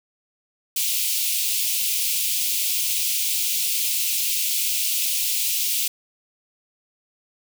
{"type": "high-pass noise", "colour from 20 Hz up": "white", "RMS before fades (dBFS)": -23, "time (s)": [0.76, 5.88], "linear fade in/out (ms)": 5, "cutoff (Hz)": 2400, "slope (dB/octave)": 48, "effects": []}